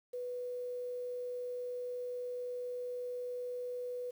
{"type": "tone with quantisation", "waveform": "sine", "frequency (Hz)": 493.9, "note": "B4", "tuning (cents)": 0, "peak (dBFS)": -37, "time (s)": [0.13, 4.11], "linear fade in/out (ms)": 10, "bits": 10, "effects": []}